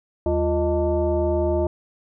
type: tone with frequency modulation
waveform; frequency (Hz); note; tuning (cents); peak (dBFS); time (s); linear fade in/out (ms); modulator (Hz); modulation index
sine; 349.2; F4; 0; -18; 0.26-1.67; 2; 271; 1.3
effects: none